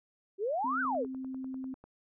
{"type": "exponential two-way sweep", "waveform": "sine", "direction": "up then down", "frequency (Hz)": [370, 1568, 370], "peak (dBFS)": -29, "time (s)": [0.38, 1.07], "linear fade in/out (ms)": 50, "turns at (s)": 0.81}
{"type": "tone", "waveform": "sine", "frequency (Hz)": 261.6, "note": "C4", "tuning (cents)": 0, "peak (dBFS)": -36, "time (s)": [0.64, 1.74], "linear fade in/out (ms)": 5}
{"type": "click train", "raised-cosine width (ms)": 1, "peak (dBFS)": -38, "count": 11, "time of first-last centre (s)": [0.85, 1.84], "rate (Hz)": 10.1}
{"effects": []}